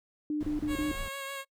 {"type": "tone bursts", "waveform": "sine", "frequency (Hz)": 300, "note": "D4", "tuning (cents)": 37, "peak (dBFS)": -28, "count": 4, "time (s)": [0.3, 0.916], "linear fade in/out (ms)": 2, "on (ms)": 130, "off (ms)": 32}
{"type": "noise", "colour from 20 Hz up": "brown", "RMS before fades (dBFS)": -40, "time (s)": [0.4, 1.09], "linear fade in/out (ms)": 10}
{"type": "tone with vibrato", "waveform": "10% pulse", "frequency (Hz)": 549, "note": "C#5", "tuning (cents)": -17, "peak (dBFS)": -28, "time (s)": [0.67, 1.45], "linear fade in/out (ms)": 50, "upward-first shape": "sine", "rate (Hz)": 6.5, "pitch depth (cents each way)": 20}
{"effects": ["noise-tail reverb RT60 0.1 s tail -24 dB re dry"]}